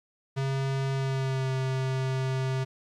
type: tone with pitch glide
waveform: square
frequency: 135.2 to 131.65 Hz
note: C#3 to C3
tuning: -43 to +11 cents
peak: -27 dBFS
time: 0.36-2.65 s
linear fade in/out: 20 ms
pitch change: -46 cents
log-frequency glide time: 0.92-1.52 s
effects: low-pass 6000 Hz 12 dB/octave + 11-bit